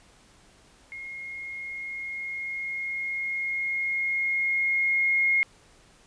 sine tone with level ramp, 2148 Hz, C7, 45 cents sharp, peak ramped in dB -36 to -19 dBFS, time 0.92-5.43 s, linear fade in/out 0 ms, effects pink hiss -57 dBFS RMS until 6.06 s + resampled to 22050 Hz

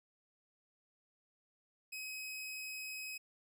sawtooth tone, 2538 Hz, D#7, 34 cents sharp, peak -39 dBFS, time 1.92-3.18 s, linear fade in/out 10 ms, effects none

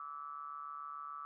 triangle ring-modulated tone, 73.42 Hz, D2, in tune, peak -38 dBFS, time 0-1.25 s, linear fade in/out 0 ms, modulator 1230 Hz, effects none

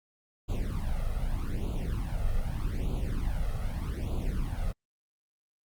brown noise with flanger, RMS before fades -30 dBFS, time 0.48-4.73 s, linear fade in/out 20 ms, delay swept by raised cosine 0.27 to 1.57 ms, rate 0.82 Hz, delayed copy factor +0.95, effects Opus 48 kbps

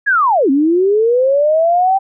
sine linear two-way sweep, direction down then up, 1710 to 261.6 to 786 Hz, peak -9 dBFS, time 0.06-1.99 s, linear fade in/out 20 ms, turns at 0.5 s, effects none

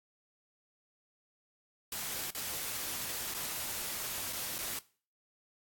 white noise with dropouts, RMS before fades -38 dBFS, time 1.92-4.79 s, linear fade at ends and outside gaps 2 ms, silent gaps 2.306-2.349 / 3.339-3.347 / 4.326-4.331 / 4.583-4.587 s, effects noise-tail reverb RT60 0.4 s tail -19 dB re dry + AAC 64 kbps

